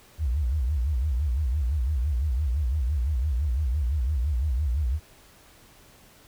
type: tone with vibrato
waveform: sine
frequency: 67.9 Hz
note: C#2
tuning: 35 cents flat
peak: -22 dBFS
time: 0.18-5 s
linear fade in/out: 50 ms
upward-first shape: sine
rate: 5.9 Hz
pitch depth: 260 cents each way
effects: pink hiss -54 dBFS RMS until 6.27 s